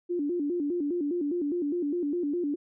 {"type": "tone with vibrato", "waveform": "sine", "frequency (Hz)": 318.7, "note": "D#4", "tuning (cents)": 42, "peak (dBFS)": -26, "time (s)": [0.09, 2.56], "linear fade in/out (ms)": 20, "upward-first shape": "square", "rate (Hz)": 4.9, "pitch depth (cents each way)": 170, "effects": []}